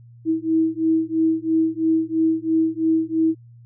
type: beating tone pair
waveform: sine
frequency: 320.8 / 323.8 Hz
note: E4 / E4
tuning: -47 / -31 cents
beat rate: 3 Hz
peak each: -20 dBFS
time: 0.25-3.35 s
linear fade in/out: 50 ms
effects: added 118 Hz sine -43 dBFS peak until 3.65 s